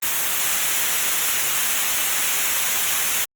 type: noise with comb filter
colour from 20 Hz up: white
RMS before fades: -21 dBFS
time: 0.02-3.25 s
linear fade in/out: 10 ms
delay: 0.21 ms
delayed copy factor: -0.6
effects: Opus 24 kbps